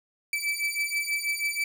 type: beating tone pair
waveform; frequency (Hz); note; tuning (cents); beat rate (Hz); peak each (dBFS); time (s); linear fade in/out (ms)
40% pulse; 2310 / 2316.2; D7 / D7; -29 / -25; 6.2; -29; 0.33-1.64; 2
effects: none